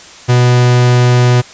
45% pulse tone, 123.3 Hz, B2, 2 cents flat, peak -6 dBFS, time 0.28-1.42 s, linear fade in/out 20 ms, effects white hiss -35 dBFS RMS until 1.53 s + resampled to 16000 Hz

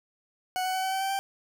40% pulse tone with pitch steps, 740 / 746.9 / 753.8 / 760.8 / 767.9 / 775 / 782.2 Hz, F#5 / F#5 / F#5 / F#5 / G5 / G5 / G5, 0 / +16 / +32 / +48 / -36 / -20 / -4 cents, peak -26 dBFS, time 0.56-1.19 s, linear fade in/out 0 ms, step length 90 ms, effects none

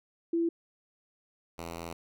sine / 5% pulse tone pair in turn, 335.4 / 84.06 Hz, E4 / E2, +30 / +34 cents, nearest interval 2 octaves, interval 2396 cents, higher first, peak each -25 / -27 dBFS, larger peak first, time 0.33-0.49 / 1.58-1.93 s, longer second, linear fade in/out 5 ms, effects none

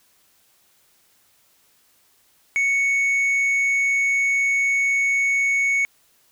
sine tone with tanh clipping, 2219 Hz, C#7, 1 cent sharp, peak -18 dBFS, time 2.56-5.85 s, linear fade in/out 0 ms, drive 4 dB, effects white hiss -60 dBFS RMS until 6.31 s

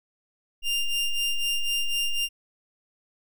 square ring-modulated tone, 1398 Hz, F6, 1 cent sharp, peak -21 dBFS, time 0.62-2.29 s, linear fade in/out 50 ms, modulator 1400 Hz, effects none

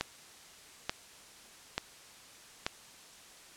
click train, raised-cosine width 0.2 ms, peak -13 dBFS, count 4, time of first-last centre 0.01-2.665 s, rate 1.13 Hz, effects white hiss -54 dBFS RMS until 3.56 s + low-pass 9000 Hz 12 dB/octave

